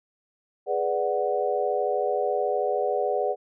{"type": "chord", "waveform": "sine", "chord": "G# half-diminished seventh", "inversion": "none", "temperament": "equal", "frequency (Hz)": [415.3, 493.9, 587.3, 740], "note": ["G#4", "B4", "D5", "F#5"], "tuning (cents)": [0, 0, 0, 0], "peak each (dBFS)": -28, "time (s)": [0.66, 3.36], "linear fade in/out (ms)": 50, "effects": []}